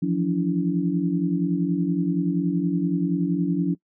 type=tone cluster; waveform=sine; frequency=166.1 / 176.7 / 285.9 / 330.1 Hz; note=E3 / F3 / D4 / E4; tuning=+13 / +21 / -46 / +2 cents; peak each=-29 / -23 / -24 / -30 dBFS; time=0.02-3.75 s; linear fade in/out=10 ms; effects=noise-tail reverb RT60 0.1 s tail -22 dB re dry